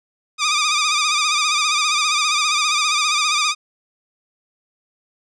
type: tone with vibrato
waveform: 10% pulse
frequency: 1208 Hz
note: D6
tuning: 48 cents sharp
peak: -7 dBFS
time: 0.38-3.55 s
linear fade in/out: 50 ms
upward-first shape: sine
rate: 15 Hz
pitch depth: 70 cents each way
effects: low-pass 7000 Hz 12 dB/octave